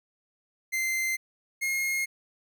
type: tone pair in turn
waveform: 45% pulse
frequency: 2080 / 2146 Hz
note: C7 / C7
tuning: -11 / +43 cents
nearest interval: minor second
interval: 54 cents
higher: second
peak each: -26 dBFS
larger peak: neither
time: 0.72-1.17 / 1.61-2.06 s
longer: neither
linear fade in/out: 20 ms
effects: none